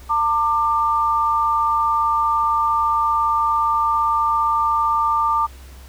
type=tone pair together; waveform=sine; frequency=904.4 / 1189 Hz; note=A5 / D6; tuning=+47 / +21 cents; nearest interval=perfect fourth; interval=474 cents; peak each=-20 / -17 dBFS; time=0.09-5.47 s; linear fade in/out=20 ms; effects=added 65 Hz sine -38 dBFS peak until 5.88 s + pink hiss -47 dBFS RMS until 5.88 s